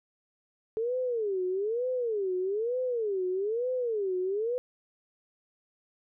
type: tone with vibrato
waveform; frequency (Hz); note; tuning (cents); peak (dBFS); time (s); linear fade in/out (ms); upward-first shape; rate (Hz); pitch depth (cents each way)
sine; 431.7; A4; -33; -27; 0.77-4.58; 0; sine; 1.1; 290
effects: none